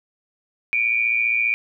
sine tone pair together, 2292 / 2407 Hz, D7 / D7, -43 / +42 cents, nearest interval minor second, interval 85 cents, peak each -22 / -19 dBFS, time 0.73-1.54 s, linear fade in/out 0 ms, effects none

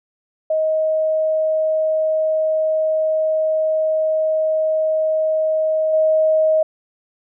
sine tone with level steps, 629 Hz, D#5, 19 cents sharp, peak -15 / -12 dBFS, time 0.5-6.63 s, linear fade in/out 5 ms, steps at 5.93 s, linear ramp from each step 5 ms, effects none

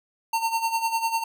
square tone with tremolo, 909 Hz, A#5, 44 cents flat, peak -21 dBFS, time 0.33-1.24 s, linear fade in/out 5 ms, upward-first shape sine, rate 10 Hz, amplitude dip 70%, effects none

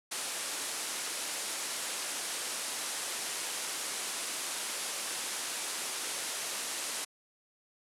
white low-pass noise, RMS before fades -37 dBFS, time 0.11-7.05 s, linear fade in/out 10 ms, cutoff 11000 Hz, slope 48 dB/octave, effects high-pass 300 Hz 12 dB/octave

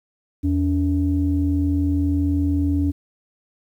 sine tone pair together, 82.92 / 284.6 Hz, E2 / C#4, +11 / +46 cents, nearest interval octave + major sixth, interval 2135 cents, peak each -19 dBFS, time 0.43-2.92 s, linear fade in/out 20 ms, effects tanh soft clip ceiling -10 dBFS + 9-bit

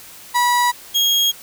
35% pulse tone pair in turn, 973 / 3273 Hz, B5 / G#7, -26 / -26 cents, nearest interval octave + major sixth, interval 2100 cents, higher second, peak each -12 dBFS, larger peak neither, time 0.34-0.72 / 0.94-1.32 s, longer neither, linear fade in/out 20 ms, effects white hiss -40 dBFS RMS until 1.42 s

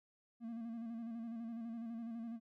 triangle tone with vibrato, 230 Hz, A#3, 23 cents flat, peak -40 dBFS, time 0.4-2.4 s, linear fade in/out 50 ms, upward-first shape square, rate 12 Hz, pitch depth 38 cents each way, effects none

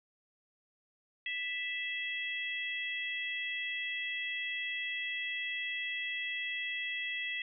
harmonic tone, 659 Hz, E5, 1 cent flat, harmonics 3 / 4 / 5, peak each -37 / -39 / -41 dBFS, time 1.26-7.42 s, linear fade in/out 2 ms, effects none

